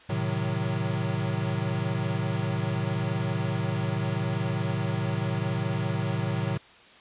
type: chord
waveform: square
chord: A diminished seventh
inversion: none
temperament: equal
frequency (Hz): 110 / 130.81 / 155.56 / 185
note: A2 / C3 / Eb3 / Gb3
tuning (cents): 0 / 0 / 0 / 0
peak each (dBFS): -31 / -32 / -33 / -34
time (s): 0.09-6.58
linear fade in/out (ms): 10
effects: white hiss -52 dBFS RMS until 7 s + resampled to 8000 Hz